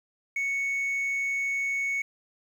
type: tone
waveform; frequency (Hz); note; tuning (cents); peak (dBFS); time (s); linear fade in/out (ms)
sine; 2217; C#7; 0; -23; 0.36-2.02; 5
effects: tanh soft clip ceiling -25 dBFS + 9-bit